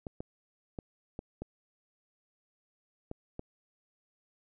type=clicks; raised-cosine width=2 ms; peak=-25 dBFS; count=7; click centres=0.068 / 0.205 / 0.788 / 1.191 / 1.42 / 3.114 / 3.394 s; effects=none